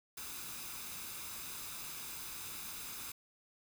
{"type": "noise with comb filter", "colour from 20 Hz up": "white", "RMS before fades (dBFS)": -45, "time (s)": [0.17, 3.12], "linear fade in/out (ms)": 5, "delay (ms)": 0.8, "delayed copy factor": 0.5, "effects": []}